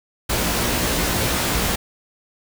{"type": "noise with comb filter", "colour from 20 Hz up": "pink", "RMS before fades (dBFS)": -21, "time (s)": [0.29, 1.76], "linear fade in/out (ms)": 10, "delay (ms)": 17, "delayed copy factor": 0.7, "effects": []}